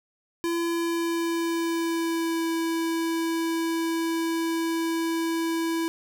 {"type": "tone with pitch glide", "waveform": "square", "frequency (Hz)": [338.4, 329.9], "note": ["E4", "E4"], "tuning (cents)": [45, 1], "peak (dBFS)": -25, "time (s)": [0.44, 5.88], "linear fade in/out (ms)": 0, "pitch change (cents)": -44, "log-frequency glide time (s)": [0.56, 2.49], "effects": []}